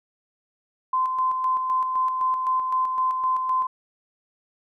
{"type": "tone with tremolo", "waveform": "sine", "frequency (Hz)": 1032, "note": "C6", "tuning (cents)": -24, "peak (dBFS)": -19, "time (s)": [0.93, 3.67], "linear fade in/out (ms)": 5, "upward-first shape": "square", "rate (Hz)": 3.9, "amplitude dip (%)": 40, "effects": []}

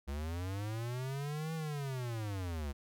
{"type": "linear two-way sweep", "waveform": "square", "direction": "up then down", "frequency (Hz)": [67.4, 162.8, 67.4], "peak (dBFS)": -37, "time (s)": [0.07, 2.73], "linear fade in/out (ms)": 20, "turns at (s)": 1.54, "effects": []}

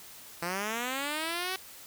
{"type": "linear sweep", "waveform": "5% pulse", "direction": "up", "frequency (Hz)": [166.5, 382], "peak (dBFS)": -20, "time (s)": [0.42, 1.56], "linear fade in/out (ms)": 2, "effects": ["white hiss -49 dBFS RMS until 1.86 s"]}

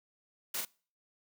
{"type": "noise with echo", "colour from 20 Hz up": "white", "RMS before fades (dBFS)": -36, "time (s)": [0.54, 0.61], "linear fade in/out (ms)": 5, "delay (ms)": 41, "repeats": 1, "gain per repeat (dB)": -3, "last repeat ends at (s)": 0.651, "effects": ["noise-tail reverb RT60 0.4 s tail -24 dB re dry", "high-pass 200 Hz 12 dB/octave"]}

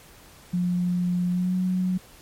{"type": "tone with pitch glide", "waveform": "sine", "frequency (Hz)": [177.9, 183.85], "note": ["F3", "F#3"], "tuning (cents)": [32, -11], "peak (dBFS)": -21, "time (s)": [0.53, 1.98], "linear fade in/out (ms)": 10, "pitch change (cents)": 57, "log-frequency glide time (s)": [1.3, 1.54], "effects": ["pink hiss -50 dBFS RMS until 2.21 s", "MP3 64 kbps"]}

